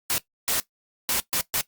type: noise bursts at uneven times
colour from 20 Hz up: white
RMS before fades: -24 dBFS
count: 5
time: 0.1-0.18 / 0.48-0.6 / 1.09-1.2 / 1.33-1.41 / 1.54-1.61 s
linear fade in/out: 0 ms
effects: noise-tail reverb RT60 0.1 s tail -17 dB re dry + Opus 48 kbps